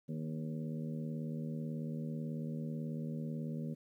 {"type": "harmonic tone with a mistuned harmonic", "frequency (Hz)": 78.2, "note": "D#2", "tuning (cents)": 9, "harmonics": [2, 3, 4, 5, 6, 7], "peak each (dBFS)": [-39, -41, -53, -53, -52, -53], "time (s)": [0.08, 3.75], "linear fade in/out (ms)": 20, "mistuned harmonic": 4, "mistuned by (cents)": -45, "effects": ["12-bit"]}